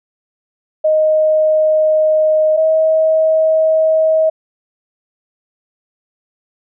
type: tone pair in turn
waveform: sine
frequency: 622.3 / 635 Hz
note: D#5 / D#5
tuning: 0 / +35 cents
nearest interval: unison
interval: 35 cents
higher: second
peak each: -9 dBFS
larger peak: neither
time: 0.84-2.57 / 2.57-4.3 s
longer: neither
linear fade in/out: 10 ms
effects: none